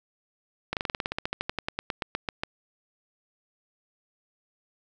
slowing click train, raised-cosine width 0.3 ms, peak -12 dBFS, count 22, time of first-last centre 0.73-2.435 s, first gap 38 ms, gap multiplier 1.07, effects none

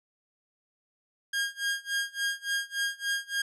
sawtooth tone with tremolo, 1621 Hz, G#6, 42 cents flat, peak -22 dBFS, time 1.33-3.42 s, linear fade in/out 5 ms, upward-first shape sine, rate 3.5 Hz, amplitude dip 95%, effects low-pass 10000 Hz 12 dB/octave

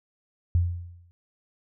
sine tone with exponential decay, 87 Hz, F2, 6 cents flat, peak -16 dBFS, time 0.55-1.11 s, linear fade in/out 0 ms, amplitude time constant 120 ms, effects none

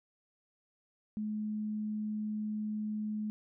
sine tone, 213 Hz, G#3, 44 cents sharp, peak -33 dBFS, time 1.17-3.3 s, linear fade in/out 0 ms, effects none

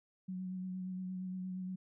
sine tone with vibrato, 185 Hz, F#3, in tune, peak -38 dBFS, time 0.28-1.76 s, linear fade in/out 10 ms, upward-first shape sine, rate 8.6 Hz, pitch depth 21 cents each way, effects none

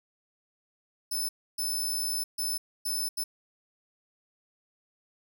15% pulse tone bursts at uneven times, 5270 Hz, E8, 1 cent flat, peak -23 dBFS, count 5, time 1.11-1.29 / 1.58-2.24 / 2.38-2.58 / 2.85-3.09 / 3.17-3.24 s, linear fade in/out 10 ms, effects none

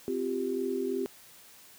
sine chord, C suspended fourth, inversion none, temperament equal with one note detuned, 259.5 / 349.2 / 392 Hz, C4 / F4 / G4, -14 / 0 / 0 cents, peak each -34 / -35 / -31 dBFS, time 0.08-1.06 s, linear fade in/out 0 ms, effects white hiss -54 dBFS RMS until 1.78 s + high-pass 60 Hz 12 dB/octave

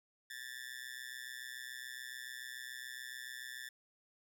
sawtooth tone with amplitude modulation, 1760 Hz, A6, in tune, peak -37 dBFS, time 0.3-3.69 s, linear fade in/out 5 ms, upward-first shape sine, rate 127 Hz, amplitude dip 100%, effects none

